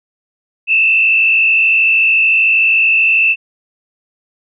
sine tone with frequency modulation, 2646 Hz, E7, 6 cents sharp, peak -8 dBFS, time 0.67-3.36 s, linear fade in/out 50 ms, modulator 53.3 Hz, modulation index 1.4, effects none

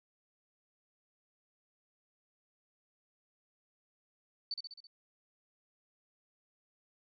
sine tone with echo, 4534 Hz, C#8, 38 cents sharp, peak -34 dBFS, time 4.51-4.54 s, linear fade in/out 2 ms, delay 66 ms, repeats 5, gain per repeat -4 dB, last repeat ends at 4.87 s, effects none

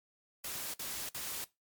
white noise bursts, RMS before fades -40 dBFS, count 3, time 0.44-1.444 s, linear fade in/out 5 ms, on 300 ms, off 52 ms, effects noise-tail reverb RT60 0.2 s tail -19 dB re dry + MP3 96 kbps

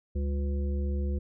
harmonic tone with a mistuned harmonic, 71.3 Hz, C#2, 49 cents sharp, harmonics 1 / 3 / 5 / 7, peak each -27 / -37 / -41 / -44 dBFS, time 0.15-1.19 s, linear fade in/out 10 ms, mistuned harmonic 3, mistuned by -120 cents, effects none

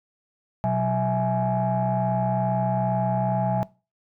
sine tone cluster, 124.6 / 186.9 / 655 / 839 Hz, B2 / F#3 / E5 / G#5, +16 / +18 / -11 / +17 cents, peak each -25 dBFS, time 0.64-3.63 s, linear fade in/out 0 ms, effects noise-tail reverb RT60 0.3 s tail -21 dB re dry + tanh soft clip ceiling -15 dBFS

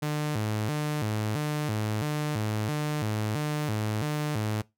sawtooth tone with vibrato, 127 Hz, B2, 49 cents sharp, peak -23 dBFS, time 0.02-4.62 s, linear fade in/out 10 ms, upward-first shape square, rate 1.5 Hz, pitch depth 290 cents each way, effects noise-tail reverb RT60 0.2 s tail -21 dB re dry

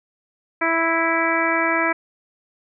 harmonic tone, 329.6 Hz, E4, in tune, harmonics 1 / 2 / 3 / 4 / 5 / 6 / 7, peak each -25 / -25 / -25 / -25 / -25 / -25 / -25 dBFS, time 0.61-1.93 s, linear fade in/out 10 ms, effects none

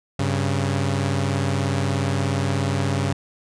sawtooth tone pair together, 97 / 137.18 Hz, G2 / C#3, -18 / -18 cents, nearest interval tritone, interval 600 cents, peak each -19 dBFS, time 0.19-3.13 s, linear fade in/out 5 ms, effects resampled to 22050 Hz

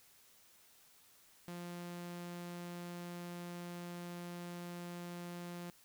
sawtooth tone, 174.61 Hz, F3, in tune, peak -40 dBFS, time 1.48-5.7 s, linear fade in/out 0 ms, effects white hiss -65 dBFS RMS until 5.84 s

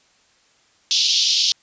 white band-pass noise, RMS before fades -18 dBFS, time 0.91-1.52 s, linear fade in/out 0 ms, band 3000 to 5700 Hz, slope 48 dB/octave, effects white hiss -58 dBFS RMS until 1.62 s + resampled to 16000 Hz

